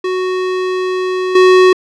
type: tone with level steps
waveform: square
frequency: 370 Hz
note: F#4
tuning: in tune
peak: -15 / -5 dBFS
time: 0.04-1.73 s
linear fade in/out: 5 ms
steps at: 1.35 s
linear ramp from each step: 5 ms
effects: low-pass 4000 Hz 12 dB/octave